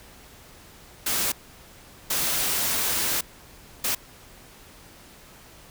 white noise bursts at uneven times, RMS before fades -25 dBFS, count 3, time 1.06-1.32 / 2.1-3.21 / 3.84-3.95 s, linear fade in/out 5 ms, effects pink hiss -49 dBFS RMS until 5.7 s

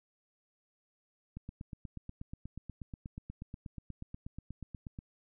click train, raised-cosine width 5 ms, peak -30 dBFS, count 31, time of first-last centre 1.37-4.989 s, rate 8.29 Hz, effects none

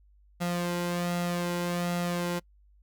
sawtooth tone with flanger, 174.8 Hz, F3, 2 cents sharp, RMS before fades -30 dBFS, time 0.4-2.4 s, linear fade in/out 20 ms, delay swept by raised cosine 1.5 to 2.04 ms, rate 1.3 Hz, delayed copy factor +0.55, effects noise-tail reverb RT60 0.1 s tail -26 dB re dry + added 50 Hz sine -57 dBFS peak until 2.82 s

